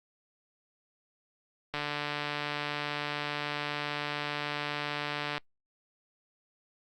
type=click train; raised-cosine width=0.3 ms; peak=-17 dBFS; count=536; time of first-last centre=1.74-5.379 s; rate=147 Hz; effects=noise-tail reverb RT60 0.1 s tail -24 dB re dry + Opus 48 kbps